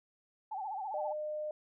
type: tone with vibrato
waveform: sine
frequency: 813 Hz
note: G#5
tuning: 37 cents flat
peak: -36 dBFS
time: 0.51-1.13 s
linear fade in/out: 10 ms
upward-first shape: sine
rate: 15 Hz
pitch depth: 140 cents each way
type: tone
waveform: sine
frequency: 607 Hz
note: D#5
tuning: 43 cents flat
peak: -35 dBFS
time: 0.94-1.51 s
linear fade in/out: 2 ms
effects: none